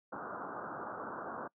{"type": "low-pass noise", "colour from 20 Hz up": "white", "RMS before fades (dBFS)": -42, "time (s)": [0.12, 1.48], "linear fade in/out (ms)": 10, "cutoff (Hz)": 1500, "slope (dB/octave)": 96, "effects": ["noise-tail reverb RT60 0.1 s tail -23 dB re dry", "high-pass 200 Hz 12 dB/octave"]}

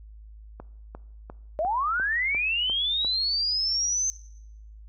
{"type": "click train", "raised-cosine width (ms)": 1, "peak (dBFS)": -25, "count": 8, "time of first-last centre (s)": [0.6, 3.048], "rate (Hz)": 2.86}
{"type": "linear sweep", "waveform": "sine", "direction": "up", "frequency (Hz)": [587.3, 6272], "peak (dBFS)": -23, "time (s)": [1.59, 4.1], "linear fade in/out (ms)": 0}
{"effects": ["noise-tail reverb RT60 0.8 s tail -20 dB re dry", "added 53 Hz sine -43 dBFS peak until 4.88 s"]}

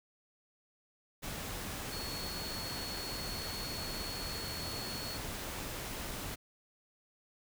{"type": "tone in noise", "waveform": "sine", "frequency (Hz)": 4365, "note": "C#8", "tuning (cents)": -28, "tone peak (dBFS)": -42, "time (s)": [1.91, 5.18], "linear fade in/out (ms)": 20, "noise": "pink", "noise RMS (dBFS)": -41, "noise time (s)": [1.22, 6.36], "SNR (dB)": -4, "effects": []}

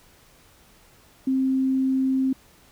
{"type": "tone", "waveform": "sine", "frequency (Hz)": 263.9, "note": "C4", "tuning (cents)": 15, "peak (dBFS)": -19, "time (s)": [1.27, 2.33], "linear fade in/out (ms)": 5, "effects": ["pink hiss -55 dBFS RMS until 2.71 s"]}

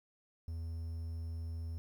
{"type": "tone with quantisation", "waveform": "triangle", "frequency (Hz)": 82.41, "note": "E2", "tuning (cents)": 0, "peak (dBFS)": -36, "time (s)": [0.48, 1.78], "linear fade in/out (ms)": 0, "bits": 11, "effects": []}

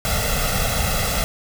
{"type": "noise with comb filter", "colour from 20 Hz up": "pink", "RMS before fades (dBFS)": -21, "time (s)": [0.05, 1.24], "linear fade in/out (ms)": 0, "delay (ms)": 1.5, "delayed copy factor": 1, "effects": []}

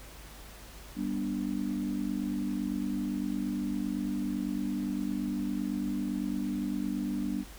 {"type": "chord", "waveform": "sine", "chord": "G major", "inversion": "none", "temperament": "equal with one note detuned", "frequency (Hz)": [196, 244, 293.7], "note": ["G3", "B3", "D4"], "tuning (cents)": [0, -21, 0], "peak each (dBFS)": -34, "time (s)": [0.95, 7.45], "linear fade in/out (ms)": 50, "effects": ["added 50 Hz sine -49 dBFS peak until 7.58 s", "pink hiss -50 dBFS RMS until 7.58 s"]}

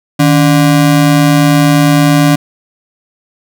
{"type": "ring-modulated tone", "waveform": "square", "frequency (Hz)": 219.5, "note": "A3", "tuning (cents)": -4, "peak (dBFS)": -3, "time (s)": [0.19, 2.36], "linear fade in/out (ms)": 10, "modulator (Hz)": 64.4, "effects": []}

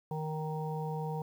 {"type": "harmonic tone", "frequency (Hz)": 155.7, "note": "D#3", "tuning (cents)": 2, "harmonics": [1, 3, 5, 6], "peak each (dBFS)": [-35, -40, -42, -43], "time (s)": [0.11, 1.22], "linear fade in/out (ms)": 2, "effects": ["10-bit"]}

